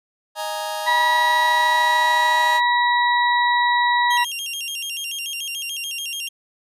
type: chord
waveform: sawtooth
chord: D# suspended fourth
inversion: none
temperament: just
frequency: 622.3 / 829.7 / 933.4 Hz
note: D#5 / G#5 / A#5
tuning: 0 / -2 / +2 cents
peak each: -25 dBFS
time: 0.35-2.61 s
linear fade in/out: 50 ms
type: harmonic tone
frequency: 967 Hz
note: B5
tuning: 37 cents flat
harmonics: 1 / 2 / 4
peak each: -17 / -20 / -26 dBFS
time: 0.86-4.25 s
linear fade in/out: 20 ms
type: tone with vibrato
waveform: sawtooth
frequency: 2993 Hz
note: F#7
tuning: 19 cents sharp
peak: -23 dBFS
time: 4.1-6.29 s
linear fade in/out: 10 ms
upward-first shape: square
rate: 6.9 Hz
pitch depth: 130 cents each way
effects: resampled to 32000 Hz